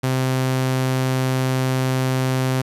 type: tone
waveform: sawtooth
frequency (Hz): 130.2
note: C3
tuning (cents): -8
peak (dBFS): -14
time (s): 0.03-2.62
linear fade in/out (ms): 10
effects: resampled to 32000 Hz + 8-bit